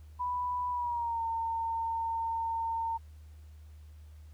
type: tone with pitch glide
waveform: sine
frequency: 987.8 to 911.1 Hz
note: B5 to A#5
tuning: 0 to -40 cents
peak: -30 dBFS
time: 0.19-2.98 s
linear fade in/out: 20 ms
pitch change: -140 cents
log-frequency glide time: 0.7-1.23 s
effects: added 76 Hz sine -48 dBFS peak until 4.33 s + pink hiss -68 dBFS RMS until 4.33 s